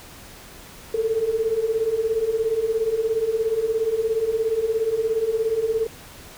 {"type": "beating tone pair", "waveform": "sine", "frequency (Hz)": [433.8, 450.8], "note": ["A4", "A4"], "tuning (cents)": [-25, 42], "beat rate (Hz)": 17, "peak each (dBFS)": [-25, -21], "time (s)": [0.94, 5.87], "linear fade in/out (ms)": 5, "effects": ["pink hiss -43 dBFS RMS until 6.37 s"]}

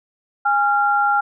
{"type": "tone pair together", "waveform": "sine", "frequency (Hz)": [820, 1382.6], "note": ["G#5", "F6"], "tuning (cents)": [-22, -18], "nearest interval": "major sixth", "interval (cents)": 904, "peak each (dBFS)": -17, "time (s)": [0.45, 1.21], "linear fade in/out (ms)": 10, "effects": []}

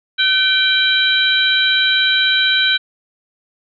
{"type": "harmonic tone with a mistuned harmonic", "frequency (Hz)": 784, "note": "G5", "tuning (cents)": 0, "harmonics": [2, 3, 4, 5], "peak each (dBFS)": [-16, -22, -18, -16], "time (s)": [0.18, 2.78], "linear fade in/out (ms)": 20, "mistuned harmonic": 2, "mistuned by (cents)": -48, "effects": []}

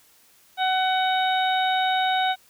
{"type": "harmonic tone", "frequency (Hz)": 750, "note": "F#5", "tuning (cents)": 23, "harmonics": [1, 2, 3, 4, 5], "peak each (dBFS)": [-21, -28, -32, -34, -29], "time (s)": [0.57, 2.36], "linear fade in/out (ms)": 50, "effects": ["white hiss -57 dBFS RMS until 2.49 s"]}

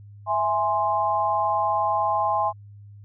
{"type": "chord", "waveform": "sine", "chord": "E augmented", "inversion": "none", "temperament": "equal", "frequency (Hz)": [659.3, 830.6, 1046.5], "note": ["E5", "G#5", "B#5"], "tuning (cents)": [0, 0, 0], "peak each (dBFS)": [-27, -23, -24], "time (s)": [0.26, 2.53], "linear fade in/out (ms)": 50, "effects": ["added 102 Hz sine -42 dBFS peak until 3.04 s"]}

